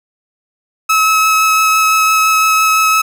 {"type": "tone with vibrato", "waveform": "30% pulse", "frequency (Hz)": 1290, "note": "E6", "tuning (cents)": -38, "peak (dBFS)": -6, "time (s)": [0.89, 3.02], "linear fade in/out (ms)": 10, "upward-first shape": "triangle", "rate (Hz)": 5.9, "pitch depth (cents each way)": 10, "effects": []}